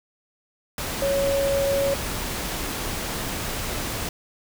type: tone in noise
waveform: sine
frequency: 554.4 Hz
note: C#5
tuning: in tune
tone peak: -20 dBFS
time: 1.02-1.94 s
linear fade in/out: 2 ms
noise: pink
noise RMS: -29 dBFS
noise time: 0.78-4.09 s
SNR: +6 dB
effects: none